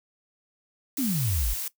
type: noise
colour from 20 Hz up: blue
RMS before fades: -32 dBFS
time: 0.97-1.68 s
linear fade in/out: 2 ms
type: exponential sweep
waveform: sine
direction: down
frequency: 293.7 to 44.8 Hz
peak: -24 dBFS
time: 0.98-1.54 s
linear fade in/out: 10 ms
effects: noise-tail reverb RT60 0.1 s tail -18 dB re dry